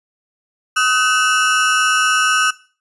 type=ring-modulated tone; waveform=35% pulse; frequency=1389 Hz; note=F6; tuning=10 cents flat; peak=-8 dBFS; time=0.76-2.51 s; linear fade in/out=10 ms; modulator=122 Hz; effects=noise-tail reverb RT60 0.4 s tail -19 dB re dry + resampled to 24000 Hz